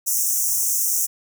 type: high-pass noise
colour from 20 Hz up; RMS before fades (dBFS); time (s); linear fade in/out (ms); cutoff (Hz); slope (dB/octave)
pink; -21; 0.06-1.07; 20; 5700; 96
effects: none